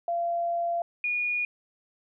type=tone pair in turn; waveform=sine; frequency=686 / 2445 Hz; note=F5 / D#7; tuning=-31 / -31 cents; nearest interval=octave + minor seventh; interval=2200 cents; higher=second; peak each=-25 dBFS; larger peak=neither; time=0.08-0.82 / 1.04-1.45 s; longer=first; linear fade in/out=2 ms; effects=none